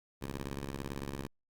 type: ring-modulated tone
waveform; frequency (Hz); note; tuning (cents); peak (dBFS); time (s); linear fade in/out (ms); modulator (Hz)
10% pulse; 69.2; C#2; -2; -27; 0.21-1.27; 10; 60.3
effects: Opus 48 kbps